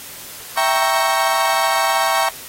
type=chord; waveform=35% pulse; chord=E diminished seventh; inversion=none; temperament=equal; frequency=659.3 / 784 / 932.3 / 1108.7 Hz; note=E5 / G5 / Bb5 / Db6; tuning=0 / 0 / 0 / 0 cents; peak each=-20 / -19 / -19 / -19 dBFS; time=0.57-2.29 s; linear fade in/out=5 ms; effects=white hiss -35 dBFS RMS until 2.48 s + AAC 48 kbps